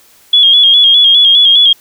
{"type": "tone with vibrato", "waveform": "sine", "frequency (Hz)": 3322, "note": "G#7", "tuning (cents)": 0, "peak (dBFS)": -3, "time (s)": [0.33, 1.73], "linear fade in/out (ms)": 5, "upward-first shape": "square", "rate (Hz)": 4.9, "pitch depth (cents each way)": 44, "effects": ["white hiss -45 dBFS RMS until 1.8 s"]}